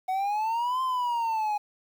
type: exponential two-way sweep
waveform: triangle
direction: up then down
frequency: 740 to 1046.5 to 825 Hz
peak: -23 dBFS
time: 0.08-1.58 s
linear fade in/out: 10 ms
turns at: 0.82 s
effects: 9-bit